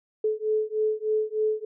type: beating tone pair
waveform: sine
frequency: 430 / 433.3 Hz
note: A4 / A4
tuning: -40 / -27 cents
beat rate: 3.3 Hz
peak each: -26 dBFS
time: 0.24-1.65 s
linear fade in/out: 5 ms
effects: none